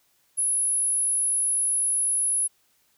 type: tone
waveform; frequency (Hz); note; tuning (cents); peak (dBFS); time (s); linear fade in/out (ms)
sine; 10548; E9; 0; -21; 0.37-2.48; 20
effects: white hiss -66 dBFS RMS until 2.97 s